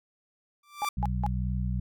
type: tone with exponential growth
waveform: sawtooth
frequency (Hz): 1174.7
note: D6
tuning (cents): 0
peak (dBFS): -22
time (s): 0.63-0.89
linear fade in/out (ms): 5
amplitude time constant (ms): 56
type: tone bursts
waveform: sine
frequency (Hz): 830.6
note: G#5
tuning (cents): 0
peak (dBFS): -26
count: 3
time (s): 0.82-1.264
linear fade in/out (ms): 0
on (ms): 28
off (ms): 180
type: harmonic tone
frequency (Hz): 62.1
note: B1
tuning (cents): +10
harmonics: 1 / 2 / 3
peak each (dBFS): -29 / -32 / -34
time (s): 0.97-1.8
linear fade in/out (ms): 5
effects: none